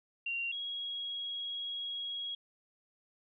sine tone pair in turn, 2763 / 3307 Hz, F7 / G#7, -19 / -8 cents, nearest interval minor third, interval 311 cents, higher second, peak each -33 / -36 dBFS, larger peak first, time 0.26-0.52 / 0.52-2.35 s, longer second, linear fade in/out 5 ms, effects none

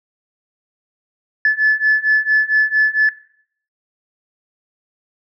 sine beating tone pair, 1729 / 1733.4 Hz, A6 / A6, -31 / -26 cents, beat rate 4.4 Hz, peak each -14 dBFS, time 1.45-3.09 s, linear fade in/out 2 ms, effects noise-tail reverb RT60 0.6 s tail -17 dB re dry + tanh soft clip ceiling -6 dBFS

